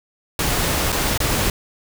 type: noise with dropouts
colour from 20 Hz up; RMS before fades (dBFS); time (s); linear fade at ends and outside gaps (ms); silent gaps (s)
pink; -20; 0.39-1.5; 2; 0.921-0.925 / 1.177-1.202
effects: none